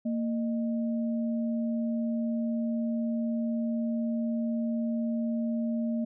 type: tone pair together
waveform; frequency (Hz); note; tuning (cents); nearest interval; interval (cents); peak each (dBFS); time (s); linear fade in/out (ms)
sine; 230 / 614; A#3 / D#5; -23 / -23; octave + perfect fourth; 1700; -27 / -38; 0.05-6.05; 10
effects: none